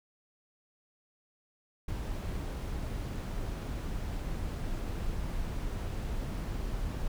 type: noise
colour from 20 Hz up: brown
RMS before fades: -35 dBFS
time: 1.88-7.08 s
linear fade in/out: 5 ms
effects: none